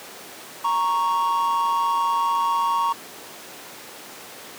triangle tone pair together, 932.3 / 1108.1 Hz, A#5 / C#6, 0 / -1 cents, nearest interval minor third, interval 299 cents, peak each -20 dBFS, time 0.64-2.93 s, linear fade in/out 10 ms, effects pink hiss -39 dBFS RMS until 4.58 s + high-pass 300 Hz 12 dB/octave

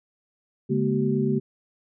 sine tone cluster, 142.6 / 209.3 / 238.6 / 382.1 Hz, C#3 / G#3 / A#3 / G4, +49 / +14 / +41 / -44 cents, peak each -26 dBFS, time 0.69-1.4 s, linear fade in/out 20 ms, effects none

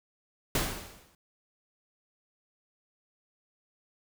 pink noise with exponential decay, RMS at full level -26 dBFS, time 0.55-1.15 s, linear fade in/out 2 ms, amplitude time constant 130 ms, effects none

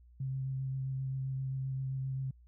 sine tone with vibrato, 133 Hz, C3, 29 cents sharp, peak -33 dBFS, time 0.2-2.31 s, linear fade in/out 5 ms, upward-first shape sine, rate 7.6 Hz, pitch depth 14 cents each way, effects added 60 Hz sine -56 dBFS peak until 2.47 s

